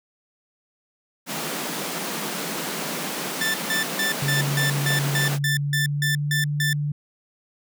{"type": "high-pass noise", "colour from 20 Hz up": "pink", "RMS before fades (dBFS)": -29, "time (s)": [1.26, 5.39], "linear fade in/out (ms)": 50, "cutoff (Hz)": 150, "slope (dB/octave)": 96}
{"type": "tone bursts", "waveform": "sawtooth", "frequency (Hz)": 1769, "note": "A6", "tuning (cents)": 9, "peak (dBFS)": -18, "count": 12, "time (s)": [3.41, 6.73], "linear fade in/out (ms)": 2, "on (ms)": 130, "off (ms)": 160}
{"type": "tone with pitch glide", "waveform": "sine", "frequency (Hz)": [141.4, 146.64], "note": ["C#3", "D3"], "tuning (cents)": [35, -2], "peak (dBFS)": -22, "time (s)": [4.22, 6.92], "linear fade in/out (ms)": 5, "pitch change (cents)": 63, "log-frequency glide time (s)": [5.19, 6.35]}
{"effects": []}